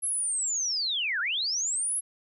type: linear two-way sweep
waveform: sine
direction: down then up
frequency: 11175 to 1360 to 11175 Hz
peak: -26 dBFS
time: 0.02-2.01 s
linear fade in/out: 20 ms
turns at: 1.2 s
effects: none